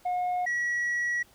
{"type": "tone pair in turn", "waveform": "sine", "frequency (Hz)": [721, 1924.8], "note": ["F#5", "B6"], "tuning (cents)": [-45, -45], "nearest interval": "octave + perfect fourth", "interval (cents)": 1700, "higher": "second", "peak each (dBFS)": -23, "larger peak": "neither", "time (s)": [[0.05, 0.46], [0.46, 1.23]], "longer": "second", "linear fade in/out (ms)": 10, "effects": ["tanh soft clip ceiling -25 dBFS", "pink hiss -59 dBFS RMS until 1.34 s"]}